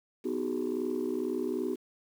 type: chord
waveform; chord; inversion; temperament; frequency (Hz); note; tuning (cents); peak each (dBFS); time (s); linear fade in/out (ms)
sine; G# minor seventh; first; just; 249.2 / 311.5 / 373.8 / 415.3; B3 / D#4 / F#4 / G#4; +16 / +2 / +18 / 0; -34 / -34 / -32 / -36; 0.24-1.76; 20
effects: tanh soft clip ceiling -23 dBFS + 9-bit